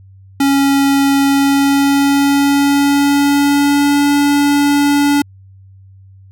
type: tone with pitch glide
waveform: square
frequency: 277.2 to 286.6 Hz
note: C#4 to D4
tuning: 0 to -42 cents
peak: -10 dBFS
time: 0.4-5.22 s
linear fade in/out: 5 ms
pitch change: +58 cents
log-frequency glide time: 1.24-4.06 s
effects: added 96 Hz sine -38 dBFS peak until 6.31 s